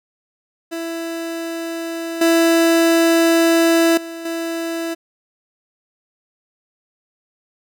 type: tone with level steps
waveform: 30% pulse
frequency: 331.9 Hz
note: E4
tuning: 12 cents sharp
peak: -21 / -9 / -26 / -19 dBFS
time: 0.71-4.95 s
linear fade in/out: 20 ms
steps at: 2.21 / 3.97 / 4.25 s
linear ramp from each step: 5 ms
effects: none